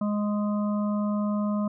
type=harmonic tone; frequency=207.7 Hz; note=G#3; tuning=in tune; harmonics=1 / 3 / 5 / 6; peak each=-24 / -34 / -38 / -40 dBFS; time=0.01-1.68 s; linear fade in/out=5 ms; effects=none